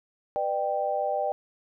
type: chord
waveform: sine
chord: G major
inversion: first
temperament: equal with one note detuned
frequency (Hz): 493.9 / 600 / 784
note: B4 / D5 / G5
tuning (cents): 0 / +37 / 0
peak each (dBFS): -33 / -28 / -28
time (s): 0.36-1.32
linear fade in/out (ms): 0
effects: none